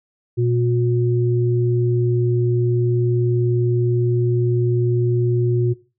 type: tone pair together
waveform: sine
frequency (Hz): 120.28 / 360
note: B2 / F#4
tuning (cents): -45 / -47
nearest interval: octave + perfect fifth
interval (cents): 1898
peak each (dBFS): -17 / -20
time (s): 0.37-5.74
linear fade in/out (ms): 20
effects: noise-tail reverb RT60 0.3 s tail -17 dB re dry